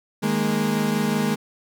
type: chord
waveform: 35% pulse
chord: D# suspended fourth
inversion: none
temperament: equal with one note detuned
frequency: 155.03 / 207.7 / 233.1 Hz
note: D#3 / G#3 / A#3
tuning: -6 / 0 / 0 cents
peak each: -26 / -21 / -23 dBFS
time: 0.22-1.36 s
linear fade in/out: 20 ms
effects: none